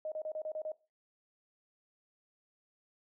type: tone bursts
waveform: sine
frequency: 622.3 Hz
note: D#5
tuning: in tune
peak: -35 dBFS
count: 7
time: 0.05-0.719 s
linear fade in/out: 2 ms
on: 69 ms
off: 31 ms
effects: noise-tail reverb RT60 0.3 s tail -20 dB re dry